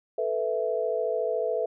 sine chord, A suspended second, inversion none, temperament equal, 440 / 493.9 / 659.3 Hz, A4 / B4 / E5, 0 / 0 / 0 cents, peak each -29 dBFS, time 0.18-1.66 s, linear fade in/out 5 ms, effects none

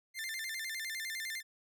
sawtooth tone with vibrato, 1932 Hz, B6, 39 cents flat, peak -34 dBFS, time 0.14-1.43 s, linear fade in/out 50 ms, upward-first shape square, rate 9.9 Hz, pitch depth 140 cents each way, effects none

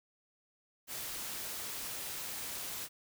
white noise, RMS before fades -41 dBFS, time 0.87-2.89 s, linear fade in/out 50 ms, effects none

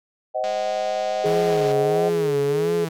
sine chord, C diminished, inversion none, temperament just, 523.3 / 627.9 / 753.5 Hz, C5 / Eb5 / Gb5, 0 / +16 / +31 cents, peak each -29 / -24 / -26 dBFS, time 0.34-2.1 s, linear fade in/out 20 ms
click train, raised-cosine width 0.2 ms, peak -19 dBFS, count 264, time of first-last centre 0.44-1.717 s, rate 206 Hz
sine tone with pitch glide, 418.4 to 424 Hz, G#4 to G#4, +13 to +36 cents, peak -19 dBFS, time 1.24-2.85 s, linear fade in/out 5 ms, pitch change +23 cents, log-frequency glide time 2.21-2.28 s
sawtooth tone with vibrato, 155.56 Hz, D#3, in tune, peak -22 dBFS, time 1.25-2.89 s, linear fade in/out 10 ms, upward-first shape sine, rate 1.5 Hz, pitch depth 180 cents each way
effects none

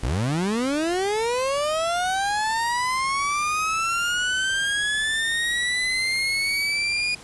30% pulse linear sweep, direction up, 50 to 2454 Hz, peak -19 dBFS, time 0.03-7.15 s, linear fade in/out 5 ms, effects pink hiss -44 dBFS RMS until 7.23 s + resampled to 24000 Hz

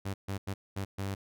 sawtooth tone bursts at uneven times, 98 Hz, G2, in tune, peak -29 dBFS, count 5, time 0.05-0.14 / 0.28-0.38 / 0.47-0.54 / 0.76-0.85 / 0.98-1.15 s, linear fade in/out 10 ms, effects none

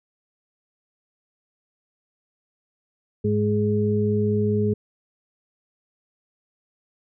harmonic tone, 104.7 Hz, G#2, 15 cents sharp, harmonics 1 / 2 / 4, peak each -23 / -23 / -23 dBFS, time 3.24-4.74 s, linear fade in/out 10 ms, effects none

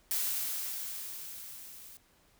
blue noise with level ramp, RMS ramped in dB -31 to -51 dBFS, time 0.11-1.97 s, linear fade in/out 0 ms, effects pink hiss -66 dBFS RMS until 2.39 s

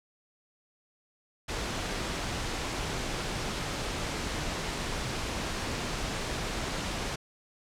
pink noise, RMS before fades -33 dBFS, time 1.48-7.16 s, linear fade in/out 10 ms, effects low-pass 7000 Hz 12 dB/octave

